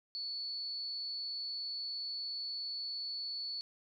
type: tone with amplitude modulation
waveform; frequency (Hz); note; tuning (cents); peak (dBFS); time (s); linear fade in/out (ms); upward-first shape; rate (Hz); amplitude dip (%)
sine; 4435; C#8; 0; -35; 0.15-3.61; 0; sine; 237; 50
effects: none